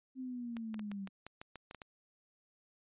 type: linear sweep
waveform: sine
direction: down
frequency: 263.1 to 190.3 Hz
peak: -39 dBFS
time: 0.15-1.09 s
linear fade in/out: 50 ms
type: clicks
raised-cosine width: 0.3 ms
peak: -31 dBFS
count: 11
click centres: 0.568 / 0.743 / 0.794 / 0.916 / 1.074 / 1.266 / 1.415 / 1.557 / 1.711 / 1.747 / 1.818 s
effects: resampled to 8000 Hz